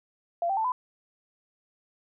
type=tone with pitch steps; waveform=sine; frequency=686 / 779 / 884.5 / 1004.4 Hz; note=F5 / G5 / A5 / B5; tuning=-31 / -11 / +9 / +29 cents; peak=-24 dBFS; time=0.42-0.72 s; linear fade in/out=2 ms; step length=75 ms; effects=none